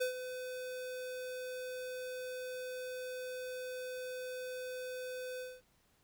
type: tone with ADSR envelope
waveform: square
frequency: 506 Hz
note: B4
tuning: 42 cents sharp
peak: -31 dBFS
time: 0-5.62 s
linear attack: 16 ms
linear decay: 110 ms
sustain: -10 dB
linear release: 220 ms
effects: pink hiss -72 dBFS RMS until 6.03 s